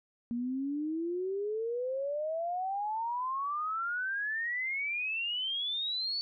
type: exponential sweep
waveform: sine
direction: up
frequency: 233.1 to 4522 Hz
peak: -31 dBFS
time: 0.31-6.21 s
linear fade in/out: 0 ms
effects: none